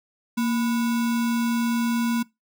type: tone with sample-and-hold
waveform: sine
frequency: 233.1 Hz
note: A#3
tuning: in tune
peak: -20 dBFS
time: 0.37-2.23 s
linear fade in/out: 10 ms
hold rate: 1225 Hz
effects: noise-tail reverb RT60 0.2 s tail -22 dB re dry